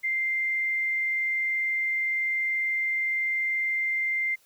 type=tone; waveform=sine; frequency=2093 Hz; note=C7; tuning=in tune; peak=-24 dBFS; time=0.03-4.36 s; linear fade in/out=20 ms; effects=white hiss -62 dBFS RMS until 4.45 s